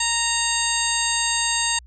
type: harmonic tone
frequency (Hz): 928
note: A#5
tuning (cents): -8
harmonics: 1 / 2 / 3 / 4 / 5 / 7 / 8 / 9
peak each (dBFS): -28 / -28 / -28 / -28 / -28 / -28 / -28 / -28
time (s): 0-1.79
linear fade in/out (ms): 5
effects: added 60 Hz sine -43 dBFS peak until 1.86 s